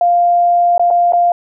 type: tone with dropouts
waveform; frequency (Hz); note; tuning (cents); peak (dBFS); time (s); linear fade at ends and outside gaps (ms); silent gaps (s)
sine; 698.5; F5; 0; -8; 0.01-1.32; 2; 0.78-0.795 / 0.904-0.909 / 1.123-1.133
effects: none